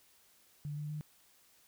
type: tone with pitch steps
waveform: sine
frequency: 146.8 / 149.02 / 151.28 Hz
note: D3 / D3 / D#3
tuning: 0 / +26 / -48 cents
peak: -37 dBFS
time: 0.65-1.01 s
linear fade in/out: 0 ms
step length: 120 ms
effects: white hiss -66 dBFS RMS until 1.67 s